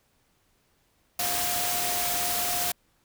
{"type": "tone in noise", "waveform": "sine", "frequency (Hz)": 709, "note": "F5", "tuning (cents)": 26, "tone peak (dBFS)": -33, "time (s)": [1.19, 2.72], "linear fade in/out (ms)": 5, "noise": "white", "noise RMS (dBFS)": -28, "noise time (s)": [1.19, 2.72], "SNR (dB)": -8, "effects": ["pink hiss -68 dBFS RMS until 3.04 s"]}